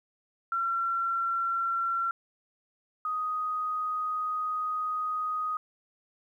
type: tone pair in turn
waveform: sine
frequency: 1361 / 1248.5 Hz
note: F6 / D#6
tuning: -45 / +6 cents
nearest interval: minor second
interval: 149 cents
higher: first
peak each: -26 / -28 dBFS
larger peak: first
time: 0.52-2.11 / 3.05-5.57 s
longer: second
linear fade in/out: 2 ms
effects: 11-bit